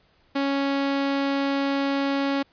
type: tone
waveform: sawtooth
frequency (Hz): 277.2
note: C#4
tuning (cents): 0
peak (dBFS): -18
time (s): 0.35-2.43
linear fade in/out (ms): 10
effects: pink hiss -62 dBFS RMS until 2.52 s + resampled to 11025 Hz